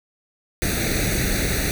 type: noise with comb filter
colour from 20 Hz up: pink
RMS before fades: -22 dBFS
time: 0.62-1.71 s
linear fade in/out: 0 ms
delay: 0.48 ms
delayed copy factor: +0.85
effects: none